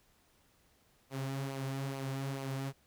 sawtooth tone with flanger, 135.6 Hz, C#3, 38 cents flat, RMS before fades -38 dBFS, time 1.1-2.73 s, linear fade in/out 50 ms, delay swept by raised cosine 0.55 to 5.55 ms, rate 2.3 Hz, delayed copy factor -0.5, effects pink hiss -69 dBFS RMS until 2.86 s

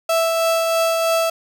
35% pulse tone with tremolo, 659.3 Hz, E5, in tune, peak -13 dBFS, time 0.09-1.3 s, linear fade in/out 5 ms, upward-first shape triangle, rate 3.1 Hz, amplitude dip 30%, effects 9-bit

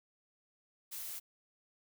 blue noise, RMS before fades -43 dBFS, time 0.91-1.2 s, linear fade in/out 20 ms, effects none

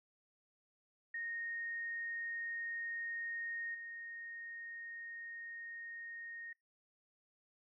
sine tone with level steps, 1856 Hz, A#6, 8 cents flat, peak -39 / -45 dBFS, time 1.14-6.53 s, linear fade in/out 5 ms, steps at 3.74 s, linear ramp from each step 10 ms, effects noise-tail reverb RT60 0.2 s tail -25 dB re dry

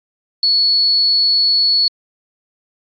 sine tone with amplitude modulation, 4400 Hz, C#8, 14 cents flat, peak -9 dBFS, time 0.43-1.88 s, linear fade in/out 2 ms, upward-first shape sine, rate 228 Hz, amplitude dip 35%, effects AAC 64 kbps

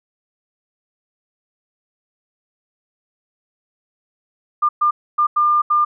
sine tone bursts at uneven times, 1200 Hz, D6, 37 cents sharp, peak -12 dBFS, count 5, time 4.62-4.69 / 4.81-4.91 / 5.18-5.27 / 5.36-5.62 / 5.7-5.85 s, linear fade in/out 10 ms, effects none

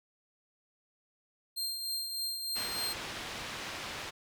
sawtooth tone with tremolo, 4186 Hz, C8, in tune, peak -29 dBFS, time 1.56-2.94 s, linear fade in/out 20 ms, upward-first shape triangle, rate 3.3 Hz, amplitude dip 50%
white low-pass noise, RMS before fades -41 dBFS, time 2.55-4.11 s, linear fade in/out 20 ms, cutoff 3600 Hz, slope 12 dB/octave
effects none

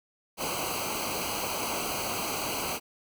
pink noise with comb filter, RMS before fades -32 dBFS, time 0.37-2.8 s, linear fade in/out 50 ms, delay 0.56 ms, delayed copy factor -0.9, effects none

